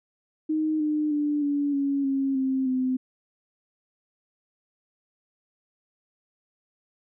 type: tone with pitch steps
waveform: sine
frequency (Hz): 311.1 / 302.8 / 294.7 / 286.8 / 279.1 / 271.6 / 264.3 / 257.3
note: D#4 / D#4 / D4 / D4 / C#4 / C#4 / C4 / C4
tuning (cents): 0 / -47 / +6 / -41 / +12 / -35 / +18 / -29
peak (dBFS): -22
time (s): 0.49-2.97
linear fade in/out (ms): 10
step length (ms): 310
effects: none